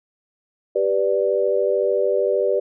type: chord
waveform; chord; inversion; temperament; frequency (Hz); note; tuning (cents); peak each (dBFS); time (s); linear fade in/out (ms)
sine; G major; none; equal; 392 / 493.9 / 587.3; G4 / B4 / D5; 0 / 0 / 0; -21; 0.75-2.6; 10
effects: none